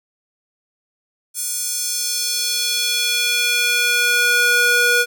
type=tone with high-pass filter sweep; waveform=square; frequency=482.8 Hz; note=B4; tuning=39 cents flat; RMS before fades=-18 dBFS; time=1.34-5.06 s; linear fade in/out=50 ms; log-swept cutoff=8200 to 990 Hz; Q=1.5; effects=none